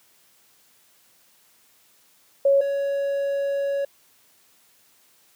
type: tone pair in turn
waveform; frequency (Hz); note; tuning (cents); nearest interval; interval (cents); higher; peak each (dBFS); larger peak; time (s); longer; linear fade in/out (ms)
sine / triangle; 554 / 558.5; C#5 / C#5; -1 / +13; unison; 14; second; -14 / -20; first; 2.45-2.61 / 2.61-3.85; second; 5
effects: white hiss -59 dBFS RMS until 5.35 s + high-pass 100 Hz 12 dB/octave